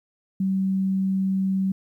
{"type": "tone", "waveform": "sine", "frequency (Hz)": 191.4, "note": "G3", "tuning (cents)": -41, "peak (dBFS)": -20, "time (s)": [0.4, 1.72], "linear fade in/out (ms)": 5, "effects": ["10-bit"]}